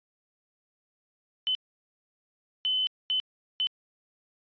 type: tone bursts at uneven times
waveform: sine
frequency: 3035 Hz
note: F#7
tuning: 43 cents sharp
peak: -24 dBFS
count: 4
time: 1.47-1.55 / 2.65-2.87 / 3.1-3.2 / 3.6-3.67 s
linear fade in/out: 0 ms
effects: resampled to 11025 Hz